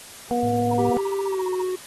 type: harmonic tone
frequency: 241 Hz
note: B3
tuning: 42 cents flat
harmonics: 1 / 2 / 3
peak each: -24 / -24 / -24 dBFS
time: 0.31-0.97 s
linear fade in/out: 0 ms
type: tone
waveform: sine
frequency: 109.1 Hz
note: A2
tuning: 14 cents flat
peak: -27 dBFS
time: 0.43-0.9 s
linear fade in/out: 0 ms
type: tone bursts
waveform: sine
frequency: 945 Hz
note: A#5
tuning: 23 cents sharp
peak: -27 dBFS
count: 14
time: 0.71-1.621 s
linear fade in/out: 5 ms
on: 27 ms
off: 41 ms
type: tone with pitch glide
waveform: triangle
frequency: 393 to 368.8 Hz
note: G4 to F#4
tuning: +4 to -6 cents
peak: -21 dBFS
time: 0.78-1.76 s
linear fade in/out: 10 ms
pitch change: -110 cents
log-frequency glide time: 1.26-1.46 s
effects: white hiss -42 dBFS RMS until 1.86 s + AAC 32 kbps